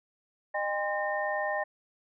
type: tone cluster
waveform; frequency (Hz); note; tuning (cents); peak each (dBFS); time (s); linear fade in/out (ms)
sine; 612 / 803 / 1039 / 1827; D#5 / G5 / C6 / A#6; -29 / +41 / -12 / -35; -32 / -33 / -39 / -33; 0.54-1.64; 10
effects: none